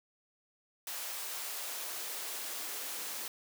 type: noise with high-pass filter sweep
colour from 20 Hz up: white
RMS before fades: -40 dBFS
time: 0.87-3.28 s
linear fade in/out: 2 ms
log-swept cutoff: 630 to 300 Hz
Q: 0.93
effects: none